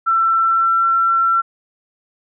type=tone with pitch glide; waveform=sine; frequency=1341 to 1351.9 Hz; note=E6 to E6; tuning=+29 to +43 cents; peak=-12 dBFS; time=0.06-1.42 s; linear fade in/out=20 ms; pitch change=+14 cents; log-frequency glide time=0.42-0.81 s; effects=none

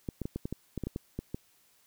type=clicks; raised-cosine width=3 ms; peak=-21 dBFS; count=12; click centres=0.088 / 0.217 / 0.255 / 0.36 / 0.455 / 0.526 / 0.777 / 0.837 / 0.87 / 0.961 / 1.19 / 1.345 s; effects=white hiss -66 dBFS RMS until 1.86 s

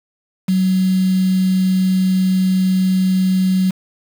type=tone with quantisation; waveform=sine; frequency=187 Hz; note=F#3; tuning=19 cents sharp; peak=-12 dBFS; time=0.48-3.71 s; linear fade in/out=10 ms; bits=5; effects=none

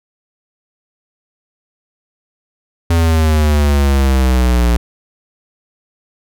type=exponential sweep; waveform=square; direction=down; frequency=84.5 to 58.27 Hz; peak=-10 dBFS; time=2.9-4.77 s; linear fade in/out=5 ms; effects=none

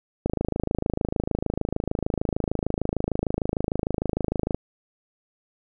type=click train; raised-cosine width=2 ms; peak=-10 dBFS; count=115; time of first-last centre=0.26-4.546 s; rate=26.6 Hz; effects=none

